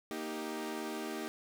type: chord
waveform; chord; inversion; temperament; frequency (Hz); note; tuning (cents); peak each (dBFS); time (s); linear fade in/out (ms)
sawtooth; Eb major; second; equal; 233.1 / 311.1 / 392; Bb3 / Eb4 / G4; 0 / 0 / 0; -39 / -37 / -38; 0.11-1.28; 0
effects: none